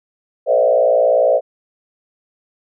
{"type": "tone with frequency modulation", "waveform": "sine", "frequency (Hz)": 579, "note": "D5", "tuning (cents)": -25, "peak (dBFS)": -10, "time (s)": [0.46, 1.41], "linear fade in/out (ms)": 50, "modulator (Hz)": 59.1, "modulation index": 1.6, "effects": []}